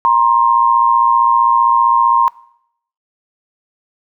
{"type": "tone pair together", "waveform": "sine", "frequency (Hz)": [942, 1057.4], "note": ["A#5", "C6"], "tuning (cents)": [18, 18], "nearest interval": "major second", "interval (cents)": 200, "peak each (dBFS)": -11, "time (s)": [0.05, 2.28], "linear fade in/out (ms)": 0, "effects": ["noise-tail reverb RT60 0.7 s tail -21 dB re dry"]}